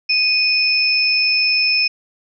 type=tone pair together; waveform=sine; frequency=2489 / 5261 Hz; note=D#7 / E8; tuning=0 / -4 cents; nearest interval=octave + minor second; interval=1296 cents; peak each=-16 dBFS; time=0.09-1.88 s; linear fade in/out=10 ms; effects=none